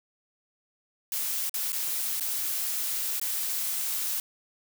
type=noise with dropouts; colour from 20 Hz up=blue; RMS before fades=-30 dBFS; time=1.12-4.2 s; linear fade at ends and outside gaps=2 ms; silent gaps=1.495-1.541 / 1.721-1.728 / 2.199-2.207 / 3.198-3.214 s; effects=none